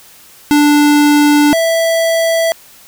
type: tone pair in turn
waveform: square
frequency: 293.7 / 659.3 Hz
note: D4 / E5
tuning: 0 / 0 cents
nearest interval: octave + major second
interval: 1400 cents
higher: second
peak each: -7 / -11 dBFS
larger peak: first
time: 0.51-1.53 / 1.53-2.52 s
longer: first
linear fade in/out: 0 ms
effects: white hiss -41 dBFS RMS until 2.87 s